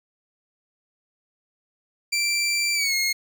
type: tone with pitch glide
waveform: 20% pulse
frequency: 2349 to 2154 Hz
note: D7 to C7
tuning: 0 to +50 cents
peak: -16 dBFS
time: 2.12-3.13 s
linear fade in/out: 10 ms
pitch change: -150 cents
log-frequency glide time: 2.74-2.94 s
effects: none